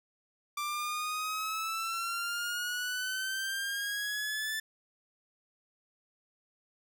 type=exponential sweep; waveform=sawtooth; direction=up; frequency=1174.7 to 1762 Hz; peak=-29 dBFS; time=0.57-4.6 s; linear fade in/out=5 ms; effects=none